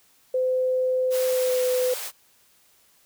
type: tone with pitch glide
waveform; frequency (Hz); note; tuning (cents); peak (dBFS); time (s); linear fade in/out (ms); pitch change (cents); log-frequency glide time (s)
sine; 512 to 504.1; C5 to B4; -38 to +35; -20; 0.34-1.94; 5; -27; 1.24-1.66
type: high-pass noise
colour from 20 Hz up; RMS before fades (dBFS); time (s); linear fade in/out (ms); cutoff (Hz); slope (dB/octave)
white; -33; 1.1-2.12; 50; 440; 24
effects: white hiss -60 dBFS RMS until 3.05 s